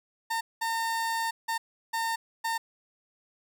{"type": "tone bursts at uneven times", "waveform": "30% pulse", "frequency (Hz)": 910, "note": "A#5", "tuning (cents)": -42, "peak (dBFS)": -25, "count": 5, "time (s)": [[0.3, 0.41], [0.61, 1.31], [1.48, 1.58], [1.93, 2.16], [2.44, 2.58]], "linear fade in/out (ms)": 10, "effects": []}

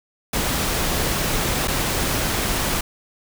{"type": "noise with dropouts", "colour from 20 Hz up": "pink", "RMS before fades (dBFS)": -22, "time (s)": [0.33, 2.81], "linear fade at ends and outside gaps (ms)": 5, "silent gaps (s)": [1.675, 1.68], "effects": []}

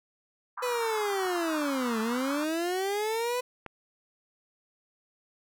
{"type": "band-pass noise", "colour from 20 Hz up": "pink", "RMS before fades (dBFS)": -38, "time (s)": [0.57, 2.45], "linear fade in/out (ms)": 10, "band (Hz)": [960, 1500], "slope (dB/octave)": 48}
{"type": "linear two-way sweep", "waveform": "30% pulse", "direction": "down then up", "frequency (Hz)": [503, 216.4, 503], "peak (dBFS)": -25, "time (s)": [0.62, 3.41], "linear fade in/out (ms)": 10, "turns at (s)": 2}
{"type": "clicks", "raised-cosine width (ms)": 0.5, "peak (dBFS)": [-34, -24], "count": 2, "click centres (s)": [1.258, 3.663]}
{"effects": []}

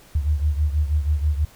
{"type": "beating tone pair", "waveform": "sine", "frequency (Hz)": [73.42, 79.62], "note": ["D2", "D#2"], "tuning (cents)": [0, 40], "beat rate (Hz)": 6.2, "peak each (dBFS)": [-19, -24], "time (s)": [0.15, 1.45], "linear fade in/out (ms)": 5, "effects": ["pink hiss -50 dBFS RMS until 1.55 s"]}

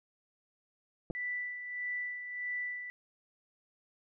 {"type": "clicks", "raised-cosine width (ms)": 2, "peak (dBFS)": -25, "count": 2, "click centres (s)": [1.102, 1.108]}
{"type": "tone with tremolo", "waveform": "sine", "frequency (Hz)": 1975.5, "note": "B6", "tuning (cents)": 0, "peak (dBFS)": -33, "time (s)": [1.15, 2.9], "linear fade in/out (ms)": 0, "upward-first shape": "sine", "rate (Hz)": 1.6, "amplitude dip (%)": 55}
{"effects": []}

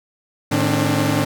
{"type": "tone cluster", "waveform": "sawtooth", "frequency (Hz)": [108.2, 152.4, 268, 293.7], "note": ["A2", "D#3", "C4", "D4"], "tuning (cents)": [-29, -36, 42, 0], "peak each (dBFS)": -18, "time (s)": [0.51, 1.25], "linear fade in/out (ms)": 10, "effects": []}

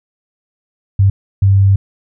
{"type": "tone bursts at uneven times", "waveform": "sine", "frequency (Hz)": 98, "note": "G2", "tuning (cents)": 0, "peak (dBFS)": -6, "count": 2, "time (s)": [[0.99, 1.1], [1.42, 1.76]], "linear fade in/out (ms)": 5, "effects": []}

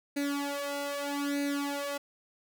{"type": "tone with flanger", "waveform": "sawtooth", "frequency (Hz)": 284.4, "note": "C#4", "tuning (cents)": 45, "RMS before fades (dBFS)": -33, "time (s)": [0.16, 1.98], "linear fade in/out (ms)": 10, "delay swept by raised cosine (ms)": [0.46, 2.06], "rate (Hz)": 0.8, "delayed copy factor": 0.9, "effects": []}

